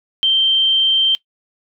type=tone; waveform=sine; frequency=3136 Hz; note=G7; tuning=in tune; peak=-11 dBFS; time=0.23-1.15 s; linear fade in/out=0 ms; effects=noise-tail reverb RT60 0.1 s tail -19 dB re dry